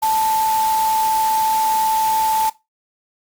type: tone in noise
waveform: sine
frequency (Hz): 880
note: A5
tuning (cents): 0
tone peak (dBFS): -15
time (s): 0.02-2.5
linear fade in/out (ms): 10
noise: white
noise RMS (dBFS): -28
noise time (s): 0.02-2.5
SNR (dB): +10
effects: noise-tail reverb RT60 0.2 s tail -17 dB re dry + Opus 48 kbps